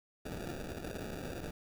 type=noise with sample-and-hold; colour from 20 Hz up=blue; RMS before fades=-42 dBFS; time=0.25-1.51 s; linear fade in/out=5 ms; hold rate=1050 Hz; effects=none